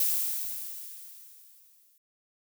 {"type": "noise with exponential decay", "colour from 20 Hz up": "violet", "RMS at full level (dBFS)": -25, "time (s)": [0, 1.98], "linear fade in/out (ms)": 2, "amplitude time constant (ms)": 430, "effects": []}